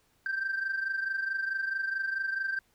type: tone pair together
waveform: sine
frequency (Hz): 1564.4 / 1589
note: G6 / G6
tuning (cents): -4 / +23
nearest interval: unison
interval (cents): 27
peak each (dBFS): -29 / -34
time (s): 0.26-2.59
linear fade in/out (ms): 2
effects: tanh soft clip ceiling -25 dBFS + pink hiss -69 dBFS RMS until 2.74 s